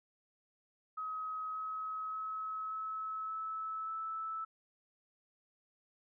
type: tone with pitch steps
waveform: sine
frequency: 1271 / 1279.1 / 1287.3 / 1295.5 / 1303.7 / 1312 Hz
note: D#6 / D#6 / E6 / E6 / E6 / E6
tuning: +36 / +47 / -41 / -30 / -20 / -9 cents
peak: -37 dBFS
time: 0.97-4.45 s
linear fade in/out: 10 ms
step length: 580 ms
effects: none